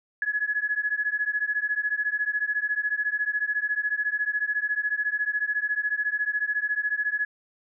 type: beating tone pair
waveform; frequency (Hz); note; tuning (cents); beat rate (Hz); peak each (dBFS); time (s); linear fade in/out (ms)
sine; 1685 / 1699; G#6 / G#6; +25 / +39; 14; -27 / -27; 0.22-7.25; 2
effects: none